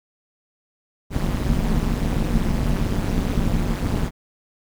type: noise with amplitude modulation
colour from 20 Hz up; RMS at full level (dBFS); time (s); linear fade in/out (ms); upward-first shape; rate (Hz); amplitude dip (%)
brown; -17; 1.1-4.11; 50; sine; 192; 100
effects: none